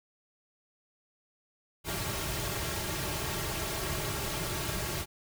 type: noise with comb filter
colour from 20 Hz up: pink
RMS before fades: -34 dBFS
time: 1.84-5.06 s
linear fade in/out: 50 ms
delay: 4 ms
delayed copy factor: -0.65
effects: none